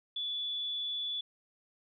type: tone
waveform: sine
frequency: 3446 Hz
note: A7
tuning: 37 cents flat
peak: -33 dBFS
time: 0.16-1.21 s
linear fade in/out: 5 ms
effects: none